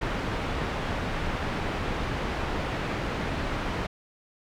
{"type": "low-pass noise", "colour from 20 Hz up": "pink", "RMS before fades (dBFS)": -30, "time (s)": [0.01, 3.87], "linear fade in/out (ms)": 10, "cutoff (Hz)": 2500, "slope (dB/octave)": 12, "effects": []}